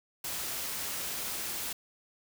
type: noise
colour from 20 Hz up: white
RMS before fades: -36 dBFS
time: 0.24-1.73 s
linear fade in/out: 5 ms
effects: none